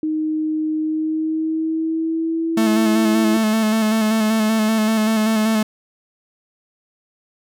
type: tone with pitch glide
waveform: sine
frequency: 311.1 to 329.6 Hz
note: D#4 to E4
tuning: 0 to 0 cents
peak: -18 dBFS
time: 0.03-3.37 s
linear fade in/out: 2 ms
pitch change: +100 cents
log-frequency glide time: 0.78-2.61 s
type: tone with vibrato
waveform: 45% pulse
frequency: 218.7 Hz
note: A3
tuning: 10 cents flat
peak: -15 dBFS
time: 2.57-5.63 s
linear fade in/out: 5 ms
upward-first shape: square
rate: 5.2 Hz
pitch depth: 26 cents each way
effects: none